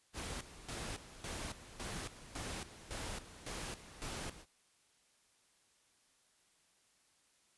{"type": "noise with tremolo", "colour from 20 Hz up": "pink", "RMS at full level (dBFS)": -43, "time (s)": [0.13, 4.46], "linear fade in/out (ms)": 50, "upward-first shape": "square", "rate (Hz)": 1.8, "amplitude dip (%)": 75, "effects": ["white hiss -72 dBFS RMS until 7.57 s", "resampled to 24000 Hz"]}